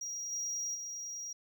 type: tone with level steps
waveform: triangle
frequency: 5710 Hz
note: F8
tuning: 37 cents sharp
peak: -36 / -33 / -38 dBFS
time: 0.01-1.33 s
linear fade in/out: 5 ms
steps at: 0.31 / 0.74 s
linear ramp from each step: 20 ms
effects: none